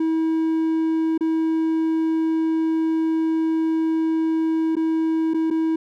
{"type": "tone with dropouts", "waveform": "triangle", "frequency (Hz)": 321.9, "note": "E4", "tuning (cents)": -41, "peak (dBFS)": -16, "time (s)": [0, 5.76], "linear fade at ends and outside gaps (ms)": 5, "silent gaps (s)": [[1.178, 1.208], [4.755, 4.766], [5.337, 5.343], [5.503, 5.509]], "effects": []}